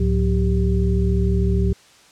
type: tone cluster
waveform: sine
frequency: 67.8 / 107.8 / 181.2 / 393 Hz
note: C#2 / A2 / F#3 / G4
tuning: -38 / -35 / -36 / +4 cents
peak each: -18 / -22 / -22 / -25 dBFS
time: 0-1.73 s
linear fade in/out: 5 ms
effects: white hiss -50 dBFS RMS until 2.11 s + low-pass 7000 Hz 12 dB/octave